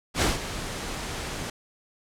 pink noise with ADSR envelope, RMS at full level -21 dBFS, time 0.14-1.5 s, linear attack 79 ms, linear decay 160 ms, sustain -12 dB, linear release 4 ms, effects low-pass 9000 Hz 12 dB/octave

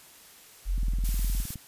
sine tone, 44.01 Hz, F1, 14 cents sharp, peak -24 dBFS, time 0.65-1.45 s, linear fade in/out 50 ms
click train, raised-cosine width 5 ms, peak -26 dBFS, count 16, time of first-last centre 0.78-1.557 s, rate 19.3 Hz
blue noise, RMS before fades -37 dBFS, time 1.04-1.55 s, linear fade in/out 10 ms
effects white hiss -52 dBFS RMS until 1.67 s + resampled to 32000 Hz

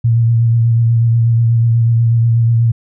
sine tone with vibrato, 115.9 Hz, A#2, 10 cents flat, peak -8 dBFS, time 0.04-2.72 s, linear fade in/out 10 ms, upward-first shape sine, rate 8.2 Hz, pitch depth 26 cents each way, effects none

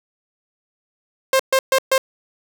sawtooth tone bursts, 530 Hz, C5, 22 cents sharp, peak -9 dBFS, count 4, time 1.33-1.98 s, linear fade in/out 2 ms, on 65 ms, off 130 ms, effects none

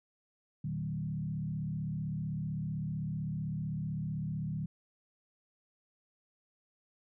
sine tone with frequency modulation, 155.56 Hz, D#3, in tune, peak -33 dBFS, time 0.64-4.66 s, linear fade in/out 5 ms, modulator 35.7 Hz, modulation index 1.1, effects none

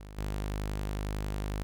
sawtooth tone with level steps, 51 Hz, G#1, 31 cents flat, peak -40 / -28 dBFS, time 0-1.63 s, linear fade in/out 0 ms, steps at 0.17 s, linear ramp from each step 20 ms, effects none

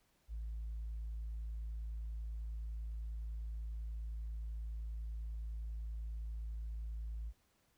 sine tone, 55 Hz, A1, in tune, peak -38 dBFS, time 0.28-7.33 s, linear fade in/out 50 ms, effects tanh soft clip ceiling -37 dBFS + pink hiss -75 dBFS RMS until 7.77 s

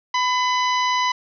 harmonic tone with a mistuned harmonic, 998 Hz, B5, 18 cents sharp, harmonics 1 / 2 / 3 / 4 / 5 / 6, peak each -19 / -25 / -29 / -31 / -33 / -35 dBFS, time 0.14-1.12 s, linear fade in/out 5 ms, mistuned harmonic 2, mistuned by +25 cents, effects none

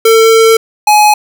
square tone pair in turn, 449.2 / 842.1 Hz, A4 / G#5, +36 / +24 cents, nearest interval major seventh, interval 1088 cents, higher second, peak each -4 dBFS, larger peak neither, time 0.05-0.57 / 0.87-1.14 s, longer first, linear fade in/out 5 ms, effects none

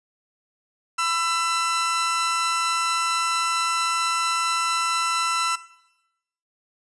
sawtooth tone pair together, 1002.4 / 1338 Hz, B5 / E6, +25 / +25 cents, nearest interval perfect fourth, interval 500 cents, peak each -26 / -18 dBFS, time 0.98-5.56 s, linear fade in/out 10 ms, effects noise-tail reverb RT60 0.9 s tail -17 dB re dry + resampled to 24000 Hz

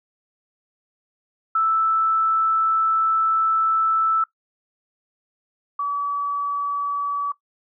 sine tone pair in turn, 1318.5 / 1144.2 Hz, E6 / D6, 0 / -45 cents, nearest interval major second, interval 245 cents, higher first, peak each -16 / -21 dBFS, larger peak first, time 1.55-4.24 / 5.79-7.32 s, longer first, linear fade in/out 5 ms, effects noise-tail reverb RT60 0.1 s tail -18 dB re dry

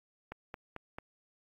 click train, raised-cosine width 0.5 ms, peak -26 dBFS, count 4, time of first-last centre 0.32-0.985 s, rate 4.51 Hz, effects AAC 32 kbps

